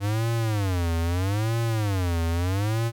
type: tone with vibrato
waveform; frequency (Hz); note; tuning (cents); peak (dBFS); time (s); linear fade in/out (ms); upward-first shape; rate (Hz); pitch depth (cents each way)
square; 98; G2; 0; -23; 0-2.92; 50; sine; 0.78; 290
effects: none